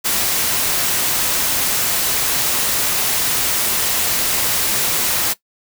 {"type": "noise", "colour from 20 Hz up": "white", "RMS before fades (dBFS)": -18, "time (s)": [0.04, 5.34], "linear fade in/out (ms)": 20, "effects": ["noise-tail reverb RT60 0.1 s tail -18 dB re dry"]}